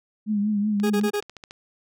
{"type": "tone with vibrato", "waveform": "sine", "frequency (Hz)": 208.2, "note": "G#3", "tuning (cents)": 5, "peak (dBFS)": -20, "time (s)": [0.26, 1.11], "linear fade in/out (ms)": 50, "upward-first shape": "triangle", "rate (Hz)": 5.3, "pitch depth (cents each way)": 66}
{"type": "click train", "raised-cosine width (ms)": 0.2, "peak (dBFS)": -23, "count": 11, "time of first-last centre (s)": [0.8, 1.509], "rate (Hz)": 14.1}
{"type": "tone bursts", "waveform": "40% pulse", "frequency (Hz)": 412.8, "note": "G#4", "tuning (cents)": -10, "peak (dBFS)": -22, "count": 4, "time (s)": [0.83, 1.205], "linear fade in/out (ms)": 10, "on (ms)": 72, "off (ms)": 29}
{"effects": []}